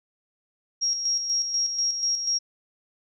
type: tone with tremolo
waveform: sine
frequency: 5600 Hz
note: F8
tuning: 4 cents sharp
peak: -21 dBFS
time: 0.81-2.39 s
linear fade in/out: 20 ms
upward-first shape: square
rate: 4.1 Hz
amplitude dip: 50%
effects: none